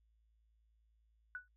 sine tone with exponential decay, 1480 Hz, F#6, in tune, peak -38 dBFS, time 1.35-1.48 s, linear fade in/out 1 ms, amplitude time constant 28 ms, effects noise-tail reverb RT60 0.1 s tail -26 dB re dry + added 55 Hz sine -70 dBFS peak until 1.56 s

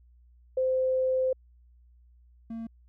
sine / triangle tone pair in turn, 518 / 227.4 Hz, C5 / A#3, -17 / -43 cents, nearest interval octave + major second, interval 1426 cents, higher first, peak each -23 / -32 dBFS, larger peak first, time 0.57-1.33 / 2.5-2.67 s, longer first, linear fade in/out 5 ms, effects added 60 Hz sine -55 dBFS peak until 2.88 s

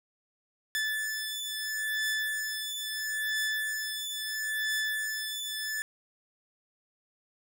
sawtooth beating tone pair, 1744 / 1744.75 Hz, A6 / A6, -16 / -15 cents, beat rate 0.75 Hz, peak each -30 dBFS, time 0.75-5.82 s, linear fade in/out 0 ms, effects none

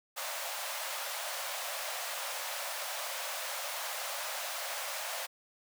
pink high-pass noise, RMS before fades -38 dBFS, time 0.16-5.27 s, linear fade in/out 20 ms, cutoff 530 Hz, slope 96 dB/octave, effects none

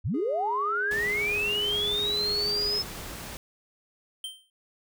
sine linear sweep, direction up, 62.6 to 5240 Hz, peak -25 dBFS, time 0.04-2.83 s, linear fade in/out 20 ms
triangle tone, 413.9 Hz, G#4, 6 cents flat, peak -32 dBFS, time 0.14-2.79 s, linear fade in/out 5 ms
pink noise, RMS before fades -39 dBFS, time 0.91-3.37 s, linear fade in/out 0 ms
square tone with exponential decay, 3129 Hz, G7, 4 cents flat, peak -31 dBFS, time 4.24-4.5 s, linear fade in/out 2 ms, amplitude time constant 55 ms
effects none

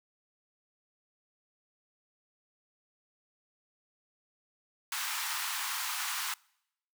pink high-pass noise, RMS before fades -35 dBFS, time 4.92-6.34 s, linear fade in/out 2 ms, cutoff 900 Hz, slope 48 dB/octave, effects noise-tail reverb RT60 0.8 s tail -26 dB re dry

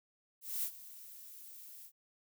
violet noise with ADSR envelope, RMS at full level -35 dBFS, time 0.41-1.92 s, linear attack 220 ms, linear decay 77 ms, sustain -17 dB, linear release 72 ms, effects none

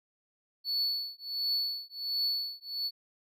triangle tone with tremolo, 4436 Hz, C#8, in tune, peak -25 dBFS, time 0.64-2.91 s, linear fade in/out 50 ms, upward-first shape triangle, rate 1.4 Hz, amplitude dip 100%, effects none

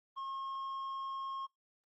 sine tone with tanh clipping, 1079 Hz, C#6, 47 cents flat, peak -39 dBFS, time 0.16-1.47 s, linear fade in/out 20 ms, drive 5 dB, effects noise-tail reverb RT60 0.2 s tail -25 dB re dry + Opus 32 kbps

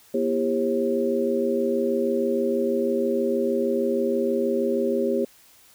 sine tone cluster, 240.3 / 333.2 / 399.5 / 539 Hz, B3 / E4 / G4 / C#5, -47 / +19 / +33 / -49 cents, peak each -26 / -30 / -24 / -26 dBFS, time 0.14-5.25 s, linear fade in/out 5 ms, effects white hiss -54 dBFS RMS until 5.74 s

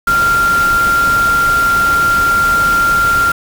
sine tone in noise, 1386 Hz, F6, 14 cents flat, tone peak -9 dBFS, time 0.07-3.32 s, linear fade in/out 5 ms, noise pink, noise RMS -22 dBFS, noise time 0.07-3.32 s, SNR +10 dB, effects none

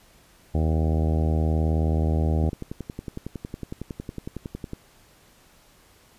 harmonic tone, 79 Hz, D#2, 27 cents sharp, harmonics 1 / 2 / 3 / 4 / 5 / 6 / 7 / 8 / 9 / 10, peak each -21 / -27 / -31 / -33 / -35 / -37 / -38 / -39 / -40 / -41 dBFS, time 0.54-2.5 s, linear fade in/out 10 ms
click train, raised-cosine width 3 ms, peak -19 dBFS, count 26, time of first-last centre 2.44-4.734 s, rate 10.9 Hz
effects pink hiss -56 dBFS RMS until 6.18 s + resampled to 32000 Hz

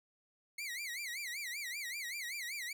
sawtooth tone with vibrato, 2120 Hz, C7, 22 cents sharp, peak -36 dBFS, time 0.58-2.73 s, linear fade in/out 5 ms, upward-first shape sine, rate 5.2 Hz, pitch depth 210 cents each way, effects none

